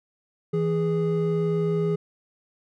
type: tone pair together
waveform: triangle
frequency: 164.2 / 414.2 Hz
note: E3 / G#4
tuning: -6 / -5 cents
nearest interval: octave + major third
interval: 1601 cents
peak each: -22 dBFS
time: 0.53-1.96 s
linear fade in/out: 10 ms
effects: none